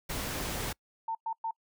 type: noise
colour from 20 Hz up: pink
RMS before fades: -35 dBFS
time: 0.09-0.73 s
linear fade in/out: 10 ms
type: tone bursts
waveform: sine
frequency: 900 Hz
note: A5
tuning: 39 cents sharp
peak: -30 dBFS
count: 3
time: 1.08-1.51 s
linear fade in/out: 5 ms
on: 70 ms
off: 110 ms
effects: noise-tail reverb RT60 0.1 s tail -26 dB re dry